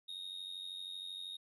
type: tone with amplitude modulation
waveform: triangle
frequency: 3729 Hz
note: A#7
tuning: in tune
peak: -38 dBFS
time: 0.08-1.37 s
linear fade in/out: 10 ms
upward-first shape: sine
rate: 92.8 Hz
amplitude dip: 70%
effects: resampled to 32000 Hz